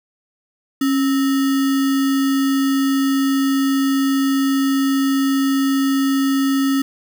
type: tone with sample-and-hold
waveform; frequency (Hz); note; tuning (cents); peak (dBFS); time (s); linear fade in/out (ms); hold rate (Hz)
sine; 272.5; C#4; -29; -14; 0.81-6.82; 5; 1575
effects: none